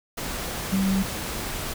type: tone in noise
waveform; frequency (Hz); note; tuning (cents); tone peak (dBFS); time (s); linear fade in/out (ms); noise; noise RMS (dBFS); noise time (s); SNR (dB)
sine; 192.7; G3; -29; -20; 0.72-1.03; 10; pink; -31; 0.17-1.74; +8
effects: none